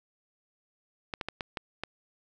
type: clicks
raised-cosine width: 0.3 ms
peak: -17 dBFS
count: 6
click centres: 1.138 / 1.212 / 1.286 / 1.408 / 1.572 / 1.836 s
effects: none

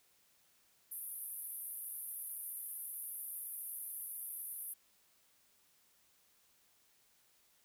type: band-pass noise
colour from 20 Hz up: white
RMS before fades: -45 dBFS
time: 0.91-4.74 s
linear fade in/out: 10 ms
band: 9700 to 14000 Hz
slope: 96 dB/octave
effects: white hiss -71 dBFS RMS until 7.64 s

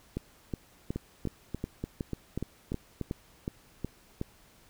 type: two click trains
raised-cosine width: 3 ms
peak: -19 / -20 dBFS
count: 12 / 8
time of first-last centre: 0.17-4.214 / 0.96-3.013 s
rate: 2.72 / 3.41 Hz
effects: pink hiss -60 dBFS RMS until 4.69 s

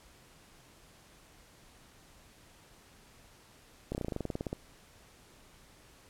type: slowing click train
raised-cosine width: 2 ms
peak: -21 dBFS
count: 15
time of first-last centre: 3.92-4.529 s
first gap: 29 ms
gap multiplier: 1.06
effects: pink hiss -59 dBFS RMS until 6.09 s + low-pass 12000 Hz 12 dB/octave

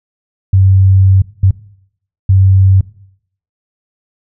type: tone bursts at uneven times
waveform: sine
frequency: 95.7 Hz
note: G2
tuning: 41 cents flat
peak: -4 dBFS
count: 3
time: 0.53-1.22 / 1.43-1.51 / 2.29-2.81 s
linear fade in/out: 5 ms
effects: noise-tail reverb RT60 0.7 s tail -20 dB re dry

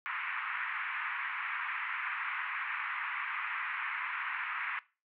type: band-pass noise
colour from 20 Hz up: white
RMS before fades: -37 dBFS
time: 0.06-4.79 s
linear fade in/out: 0 ms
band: 990 to 2400 Hz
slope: 48 dB/octave
effects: noise-tail reverb RT60 0.3 s tail -19 dB re dry

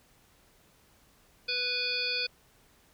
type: harmonic tone with a mistuned harmonic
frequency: 493.9 Hz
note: B4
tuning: in tune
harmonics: 1 / 3 / 5 / 7 / 9 / 10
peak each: -41 / -40 / -33 / -38 / -33 / -36 dBFS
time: 1.48-2.27 s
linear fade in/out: 10 ms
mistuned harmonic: 10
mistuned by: -17 cents
effects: pink hiss -63 dBFS RMS until 2.93 s

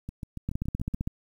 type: two click trains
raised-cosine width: 5 ms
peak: -23 / -17 dBFS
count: 7 / 10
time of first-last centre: 0.09-0.94 / 0.49-1.074 s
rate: 7.06 / 15.4 Hz
effects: 9-bit

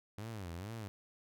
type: tone with vibrato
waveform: sawtooth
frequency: 98 Hz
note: G2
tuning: in tune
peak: -38 dBFS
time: 0.18-0.88 s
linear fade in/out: 0 ms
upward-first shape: sine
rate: 2.2 Hz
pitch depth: 280 cents each way
effects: none

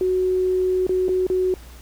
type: tone with dropouts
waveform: sine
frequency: 370 Hz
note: F#4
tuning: in tune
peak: -17 dBFS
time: 0.01-1.54 s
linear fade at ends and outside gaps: 1 ms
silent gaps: 0.867-0.893 / 1.083-1.091 / 1.267-1.3 s
effects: added 60 Hz sine -40 dBFS peak until 1.81 s + pink hiss -47 dBFS RMS until 1.81 s

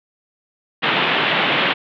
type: band-pass noise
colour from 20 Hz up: white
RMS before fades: -18 dBFS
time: 0.82-1.74 s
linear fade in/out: 20 ms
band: 130 to 3400 Hz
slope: 48 dB/octave
effects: none

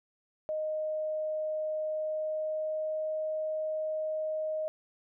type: tone with pitch glide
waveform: sine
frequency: 620 to 623.6 Hz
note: D#5 to D#5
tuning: -6 to +4 cents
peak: -30 dBFS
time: 0.49-4.68 s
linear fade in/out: 0 ms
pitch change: +10 cents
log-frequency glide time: 1.84-3.13 s
effects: none

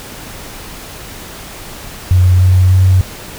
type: tone with pitch steps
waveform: sine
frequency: 91 / 92.22 / 93.45 Hz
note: F#2 / F#2 / F#2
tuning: -28 / -5 / +18 cents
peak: -5 dBFS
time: 2.11-3.01 s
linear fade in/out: 0 ms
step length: 300 ms
effects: pink hiss -30 dBFS RMS until 3.38 s

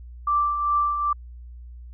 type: tone with tremolo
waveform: sine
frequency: 1173 Hz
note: D6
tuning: 2 cents flat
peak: -17 dBFS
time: 0.27-1.13 s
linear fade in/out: 5 ms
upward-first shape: triangle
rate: 2.5 Hz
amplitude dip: 55%
effects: added 60 Hz sine -38 dBFS peak until 1.93 s

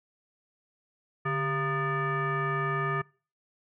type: tone with frequency modulation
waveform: sine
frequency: 685 Hz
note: F5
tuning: 34 cents flat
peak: -26 dBFS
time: 1.25-3.02 s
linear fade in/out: 10 ms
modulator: 540 Hz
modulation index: 2.1
effects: noise-tail reverb RT60 0.4 s tail -25 dB re dry

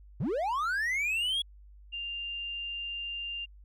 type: linear sweep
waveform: triangle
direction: up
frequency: 96.8 to 3376 Hz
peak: -26 dBFS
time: 0.2-1.42 s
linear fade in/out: 5 ms
type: tone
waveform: sine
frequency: 2794 Hz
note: F7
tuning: in tune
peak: -34 dBFS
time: 1.92-3.46 s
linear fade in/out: 20 ms
effects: added 50 Hz sine -50 dBFS peak until 3.64 s

